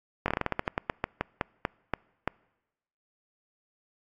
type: slowing click train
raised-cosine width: 0.5 ms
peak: -11 dBFS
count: 18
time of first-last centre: 0.26-2.276 s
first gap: 21 ms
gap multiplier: 1.19
effects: noise-tail reverb RT60 1.0 s tail -26 dB re dry + AAC 64 kbps